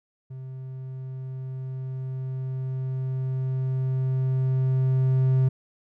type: tone with level ramp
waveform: triangle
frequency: 130.81 Hz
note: C3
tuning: in tune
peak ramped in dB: -33 to -15 dBFS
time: 0.3-5.49 s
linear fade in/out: 10 ms
effects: none